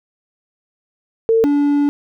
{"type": "tone pair in turn", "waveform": ["sine", "triangle"], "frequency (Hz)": [451.5, 288.1], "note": ["A4", "D4"], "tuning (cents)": [45, -33], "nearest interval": "minor sixth", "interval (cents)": 778, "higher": "first", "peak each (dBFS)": [-10, -10], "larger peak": "neither", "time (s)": [[1.29, 1.44], [1.44, 1.89]], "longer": "second", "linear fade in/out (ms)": 0, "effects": []}